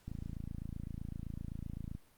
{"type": "click train", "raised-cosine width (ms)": 5, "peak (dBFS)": -29, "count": 53, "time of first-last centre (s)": [0.08, 1.951], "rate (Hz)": 27.8, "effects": ["pink hiss -67 dBFS RMS until 2.17 s", "Opus 48 kbps"]}